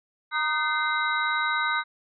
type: tone cluster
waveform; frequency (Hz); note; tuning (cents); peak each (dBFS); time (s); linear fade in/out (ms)
sine; 934 / 1234 / 1524 / 2078 / 3851; A#5 / D#6 / G6 / C7 / B7; +3 / -15 / -49 / -12 / -44; -31 / -28 / -27 / -31 / -33; 0.31-1.84; 50
effects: none